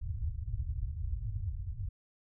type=low-pass noise; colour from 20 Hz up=white; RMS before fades=-36 dBFS; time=0.01-1.89 s; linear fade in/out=10 ms; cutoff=110 Hz; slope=48 dB/octave; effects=none